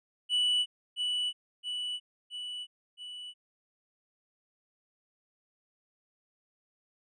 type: tone with echo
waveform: triangle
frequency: 2960 Hz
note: F#7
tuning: in tune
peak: -23 dBFS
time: 0.29-0.66 s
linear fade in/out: 50 ms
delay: 670 ms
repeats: 4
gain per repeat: -4 dB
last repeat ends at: 3.34 s
effects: resampled to 22050 Hz